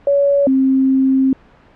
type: tone pair in turn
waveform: sine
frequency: 564 / 265.5 Hz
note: C#5 / C4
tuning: +30 / +25 cents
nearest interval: octave + minor second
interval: 1305 cents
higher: first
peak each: -10 dBFS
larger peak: neither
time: 0.07-0.47 / 0.47-1.33 s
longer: second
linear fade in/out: 2 ms
effects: pink hiss -47 dBFS RMS until 1.75 s + low-pass 2000 Hz 12 dB/octave